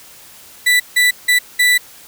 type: tone bursts at uneven times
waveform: 35% pulse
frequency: 1975.5 Hz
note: B6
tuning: in tune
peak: -8 dBFS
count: 4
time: 0.66-0.8 / 0.96-1.11 / 1.28-1.39 / 1.59-1.78 s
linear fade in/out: 10 ms
effects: white hiss -41 dBFS RMS until 2.07 s